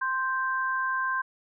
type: tone pair together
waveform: sine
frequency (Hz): 1046.5 / 1568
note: C6 / G6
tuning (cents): 0 / 0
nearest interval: perfect fifth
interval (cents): 700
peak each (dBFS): -28 / -28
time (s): 0.01-1.22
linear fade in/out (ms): 10
effects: none